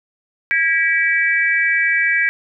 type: tone cluster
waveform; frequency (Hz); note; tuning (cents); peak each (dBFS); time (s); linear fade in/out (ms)
sine; 1635 / 1944 / 2302; G#6 / B6 / D7; -28 / -28 / -35; -18; 0.51-2.29; 0
effects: none